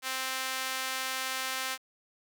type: tone with high-pass filter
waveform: sawtooth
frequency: 261.6 Hz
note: C4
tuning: in tune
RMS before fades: -34 dBFS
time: 0.02-1.78 s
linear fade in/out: 50 ms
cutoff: 1400 Hz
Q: 0.71
effects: none